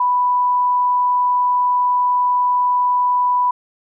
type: tone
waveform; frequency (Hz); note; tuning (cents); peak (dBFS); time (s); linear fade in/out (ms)
sine; 989; B5; +2; -13; 0-3.51; 5
effects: none